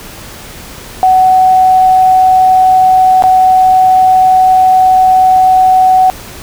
sine tone with dropouts, 748 Hz, F#5, 19 cents sharp, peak -3 dBFS, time 1.03-6.1 s, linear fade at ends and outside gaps 0 ms, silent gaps 3.223-3.238 s, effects pink hiss -29 dBFS RMS until 6.42 s

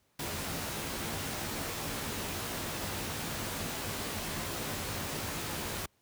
pink noise with comb filter, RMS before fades -36 dBFS, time 0.19-5.86 s, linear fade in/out 5 ms, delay 16 ms, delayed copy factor -0.5, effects pink hiss -72 dBFS RMS until 6.01 s + high-pass 60 Hz 12 dB/octave

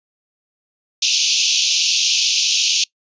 white band-pass noise, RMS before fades -17 dBFS, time 1.02-2.84 s, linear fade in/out 5 ms, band 2500 to 6600 Hz, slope 96 dB/octave, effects noise-tail reverb RT60 0.1 s tail -24 dB re dry + resampled to 16000 Hz

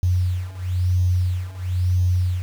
sine beating tone pair, 89.8 / 90.8 Hz, F2 / F#2, +49 / -32 cents, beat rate 1 Hz, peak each -22 / -20 dBFS, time 0.03-2.42 s, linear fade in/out 0 ms, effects 7-bit

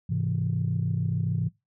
sine chord, Ab augmented, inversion none, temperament equal, 103.83 / 130.81 / 164.81 Hz, Ab2 / C3 / E3, 0 / 0 / 0 cents, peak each -28 dBFS, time 0.09-1.49 s, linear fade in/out 10 ms, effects noise-tail reverb RT60 0.2 s tail -21 dB re dry + tanh soft clip ceiling -16 dBFS

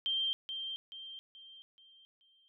sine tone with echo, 3157 Hz, G7, 12 cents sharp, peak -30 dBFS, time 0.06-0.33 s, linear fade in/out 0 ms, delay 430 ms, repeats 5, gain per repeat -7 dB, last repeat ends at 2.48 s, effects none

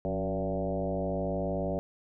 sine tone with frequency modulation, 374.9 Hz, F#4, 23 cents sharp, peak -28 dBFS, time 0.05-1.79 s, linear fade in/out 0 ms, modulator 99.5 Hz, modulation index 3.1, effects none

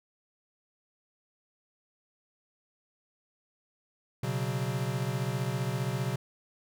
square chord, B suspended second, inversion none, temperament equal, 123.47 / 138.59 / 185 Hz, B2 / C#3 / F#3, 0 / 0 / 0 cents, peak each -33 / -34 / -38 dBFS, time 4.23-6.16 s, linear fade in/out 5 ms, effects none

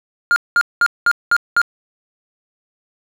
triangle tone bursts, 1408 Hz, F6, 14 cents sharp, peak -8 dBFS, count 6, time 0.31-1.616 s, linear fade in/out 0 ms, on 51 ms, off 200 ms, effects none

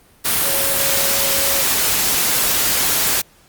sine tone in noise, 551 Hz, C#5, 11 cents flat, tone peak -26 dBFS, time 0.43-1.63 s, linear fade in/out 20 ms, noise white, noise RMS -17 dBFS, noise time 0.24-3.22 s, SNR -12 dB, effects pink hiss -51 dBFS RMS until 3.48 s + Opus 32 kbps

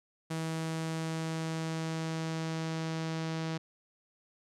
sawtooth tone with low-pass filter sweep, 161.4 Hz, E3, 36 cents flat, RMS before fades -35 dBFS, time 0.3-3.58 s, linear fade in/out 10 ms, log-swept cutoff 9300 to 5400 Hz, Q 1.2, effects none

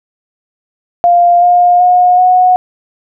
sine tone with pitch steps, 698.5 / 709.5 / 720.6 / 732 Hz, F5 / F5 / F#5 / F#5, 0 / +27 / -46 / -19 cents, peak -4 dBFS, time 1.04-2.56 s, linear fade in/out 0 ms, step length 380 ms, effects none

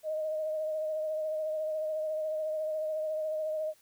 sine tone with vibrato, 622.3 Hz, D#5, in tune, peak -30 dBFS, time 0.03-3.74 s, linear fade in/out 50 ms, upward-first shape triangle, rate 14 Hz, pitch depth 31 cents each way, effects white hiss -64 dBFS RMS until 3.81 s

